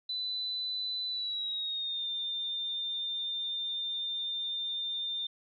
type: tone with pitch glide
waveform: sine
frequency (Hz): 3999 to 3604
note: B7 to A7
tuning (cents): +21 to +41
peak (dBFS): -32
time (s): 0.09-5.27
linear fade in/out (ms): 5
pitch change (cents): -180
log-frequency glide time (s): 1.08-2.07
effects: none